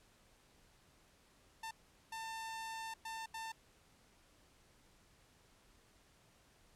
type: tone bursts at uneven times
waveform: sawtooth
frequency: 896 Hz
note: A5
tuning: 31 cents sharp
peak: -39 dBFS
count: 4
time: 1.63-1.71 / 2.12-2.94 / 3.05-3.26 / 3.34-3.52 s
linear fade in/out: 5 ms
effects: pink hiss -68 dBFS RMS until 6.75 s + low-pass 11000 Hz 12 dB/octave